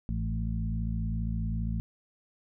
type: harmonic tone with a mistuned harmonic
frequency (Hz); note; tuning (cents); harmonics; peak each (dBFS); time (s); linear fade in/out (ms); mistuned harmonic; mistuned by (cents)
55; A1; 0; 1 / 2 / 3 / 4; -31 / -34 / -36 / -37; 0.09-1.8; 0; 3; +26
effects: none